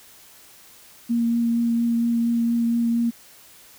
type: tone with vibrato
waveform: sine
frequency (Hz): 233.6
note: A#3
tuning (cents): +4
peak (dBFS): -18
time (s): 1.09-3.11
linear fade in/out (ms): 20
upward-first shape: triangle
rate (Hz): 4.3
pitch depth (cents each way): 14
effects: white hiss -49 dBFS RMS until 3.78 s